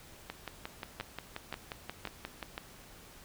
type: two click trains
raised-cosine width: 0.3 ms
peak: -22 / -21 dBFS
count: 13 / 4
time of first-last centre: 0.3-2.428 / 1-2.579 s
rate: 5.64 / 1.9 Hz
effects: pink hiss -54 dBFS RMS until 3.24 s